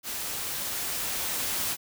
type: noise with level ramp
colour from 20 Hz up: white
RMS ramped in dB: -34 to -29 dBFS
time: 0.03-1.77 s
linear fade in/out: 50 ms
effects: none